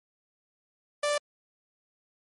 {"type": "tone", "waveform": "sawtooth", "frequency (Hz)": 587.3, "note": "D5", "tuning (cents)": 0, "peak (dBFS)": -21, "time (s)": [1.03, 1.18], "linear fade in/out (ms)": 5, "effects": ["MP3 48 kbps"]}